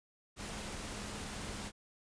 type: tone in noise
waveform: sine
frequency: 207.7 Hz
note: G#3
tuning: in tune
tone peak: -51 dBFS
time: 0.36-1.72 s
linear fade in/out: 50 ms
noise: pink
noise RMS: -43 dBFS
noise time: 0.36-1.72 s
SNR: -11 dB
effects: resampled to 22050 Hz